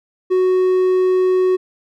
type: tone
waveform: triangle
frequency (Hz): 370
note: F#4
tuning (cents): 0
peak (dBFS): -10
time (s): 0.3-1.57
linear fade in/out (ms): 20
effects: none